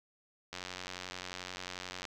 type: click train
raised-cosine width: 0.2 ms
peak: -23 dBFS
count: 140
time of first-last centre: 0.53-2.052 s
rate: 91.3 Hz
effects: none